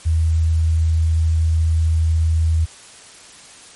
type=tone; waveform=sine; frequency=80.8 Hz; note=E2; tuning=34 cents flat; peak=-13 dBFS; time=0.05-2.66 s; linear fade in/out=20 ms; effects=white hiss -42 dBFS RMS until 3.75 s + MP3 48 kbps